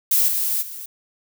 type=noise with level steps; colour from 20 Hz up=violet; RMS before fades=-17 / -22 / -34 dBFS; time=0.11-0.86 s; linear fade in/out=5 ms; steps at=0.27 / 0.61 s; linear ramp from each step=20 ms; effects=none